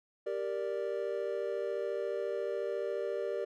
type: chord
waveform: triangle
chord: G minor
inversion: none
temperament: equal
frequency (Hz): 392 / 466.2 / 587.3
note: G4 / Bb4 / D5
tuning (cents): 0 / 0 / 0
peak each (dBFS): -35 / -35 / -35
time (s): 0.26-3.45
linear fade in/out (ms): 10
effects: none